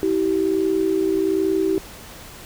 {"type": "tone pair together", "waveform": "sine", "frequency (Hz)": [323.7, 384.9], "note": ["E4", "G4"], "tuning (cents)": [-31, -32], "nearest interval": "minor third", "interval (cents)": 299, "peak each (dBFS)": [-21, -19], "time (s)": [0.03, 1.78], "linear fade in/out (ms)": 0, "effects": ["pink hiss -40 dBFS RMS until 2.45 s"]}